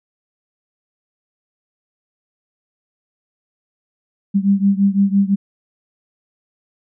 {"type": "beating tone pair", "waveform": "sine", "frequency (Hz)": [196, 201.9], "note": ["G3", "G#3"], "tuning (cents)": [0, -49], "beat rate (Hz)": 5.9, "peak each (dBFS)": [-14, -16], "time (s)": [4.34, 5.36], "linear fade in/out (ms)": 20, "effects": []}